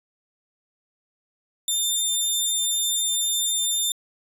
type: tone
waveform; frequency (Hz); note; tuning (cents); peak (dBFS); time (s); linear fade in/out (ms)
15% pulse; 3598; A7; +38; -14; 1.68-3.92; 2
effects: resampled to 32000 Hz